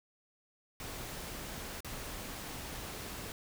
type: noise with dropouts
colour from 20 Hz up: pink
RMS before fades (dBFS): -43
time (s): 0.8-3.32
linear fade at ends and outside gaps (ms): 1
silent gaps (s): 1.805-1.846
effects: none